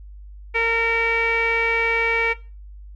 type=tone with low-pass filter; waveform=sawtooth; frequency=458.9 Hz; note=A#4; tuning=27 cents flat; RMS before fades=-20 dBFS; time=0.54-2.34 s; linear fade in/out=20 ms; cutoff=2300 Hz; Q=7.8; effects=noise-tail reverb RT60 0.3 s tail -17 dB re dry + added 50 Hz sine -37 dBFS peak until 2.95 s